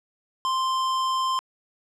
sine tone with hard clipping, 1045 Hz, C6, 2 cents flat, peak -24 dBFS, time 0.45-1.39 s, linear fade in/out 0 ms, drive 15 dB, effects low-pass 9000 Hz 12 dB/octave

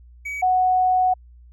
triangle / sine tone pair in turn, 2269 / 739 Hz, C#7 / F#5, +40 / -2 cents, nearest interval octave + perfect fifth, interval 1942 cents, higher first, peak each -25 / -15 dBFS, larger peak second, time 0.25-0.42 / 0.42-1.14 s, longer second, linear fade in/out 10 ms, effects added 60 Hz sine -44 dBFS peak until 1.52 s

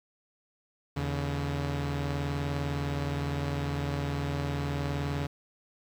sawtooth tone pair together, 80.7 / 141.77 Hz, E2 / C#3, -36 / +39 cents, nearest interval minor seventh, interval 975 cents, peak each -30 / -27 dBFS, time 0.96-5.27 s, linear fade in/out 10 ms, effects low-pass 5000 Hz 12 dB/octave + 9-bit

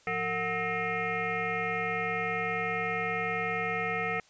sine tone with frequency modulation, 1295 Hz, E6, 31 cents flat, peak -28 dBFS, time 0.07-4.2 s, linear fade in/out 2 ms, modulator 280 Hz, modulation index 3.8, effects white hiss -61 dBFS RMS until 4.29 s + resampled to 16000 Hz

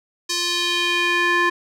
square tone with band-pass filter sweep, 349.2 Hz, F4, in tune, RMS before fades -20 dBFS, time 0.29-1.5 s, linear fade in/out 10 ms, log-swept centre 5300 to 1500 Hz, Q 1.9, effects none

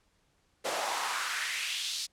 pink noise with high-pass filter sweep, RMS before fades -33 dBFS, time 0.64-2.07 s, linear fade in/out 20 ms, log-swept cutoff 530 to 4600 Hz, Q 2.4, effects pink hiss -71 dBFS RMS until 2.12 s + low-pass 9000 Hz 12 dB/octave

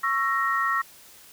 sine tone cluster, 1107 / 1334 / 1870 Hz, C#6 / E6 / A#6, -3 / +20 / +5 cents, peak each -26 dBFS, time 0.03-0.82 s, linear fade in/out 10 ms, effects white hiss -50 dBFS RMS until 1.32 s

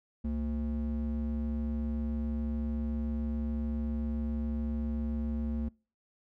triangle ring-modulated tone, 146.83 Hz, D3, in tune, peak -25 dBFS, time 0.24-5.69 s, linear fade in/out 10 ms, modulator 80 Hz, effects noise-tail reverb RT60 0.4 s tail -26 dB re dry

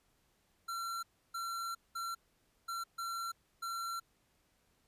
square tone bursts at uneven times, 1361 Hz, F6, 45 cents flat, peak -38 dBFS, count 6, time 0.68-1.03 / 1.34-1.75 / 1.95-2.15 / 2.68-2.84 / 2.98-3.32 / 3.62-4 s, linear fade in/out 10 ms, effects pink hiss -74 dBFS RMS until 4.87 s + resampled to 32000 Hz

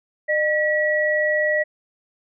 sine tone pair together, 607.6 / 1929 Hz, D#5 / B6, -41 / -41 cents, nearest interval octave + minor sixth, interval 2000 cents, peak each -20 dBFS, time 0.28-1.64 s, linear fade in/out 20 ms, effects none

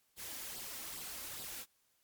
white noise with flanger, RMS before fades -45 dBFS, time 0.16-1.66 s, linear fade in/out 50 ms, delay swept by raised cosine 0.22 to 3.82 ms, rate 2.4 Hz, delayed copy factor +0.6, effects white hiss -75 dBFS RMS until 2.03 s + MP3 96 kbps

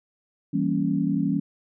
sine chord, E diminished seventh, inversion none, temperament equal, 164.81 / 196 / 233.1 / 277.2 Hz, E3 / G3 / Bb3 / Db4, 0 / 0 / 0 / 0 cents, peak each -27 / -26 / -29 / -25 dBFS, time 0.53-1.4 s, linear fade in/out 10 ms, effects none

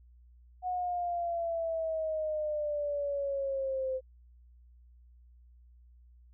sine exponential sweep, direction down, 734 to 517 Hz, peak -30 dBFS, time 0.62-4.01 s, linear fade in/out 50 ms, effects added 60 Hz sine -55 dBFS peak until 6.33 s

